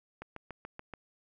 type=click train; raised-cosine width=0.5 ms; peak=-27 dBFS; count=6; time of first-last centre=0.22-0.937 s; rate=6.97 Hz; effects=none